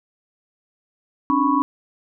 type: tone cluster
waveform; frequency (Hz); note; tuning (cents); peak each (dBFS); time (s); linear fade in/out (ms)
sine; 271.1 / 296.5 / 989 / 1106; C#4 / D4 / B5 / C#6; -38 / +17 / +2 / -4; -21; 1.3-1.62; 0
effects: none